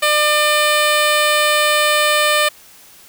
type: tone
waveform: 10% pulse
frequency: 600 Hz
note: D5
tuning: 37 cents sharp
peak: -4 dBFS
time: 0.02-2.49 s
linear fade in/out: 10 ms
effects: white hiss -44 dBFS RMS until 3.08 s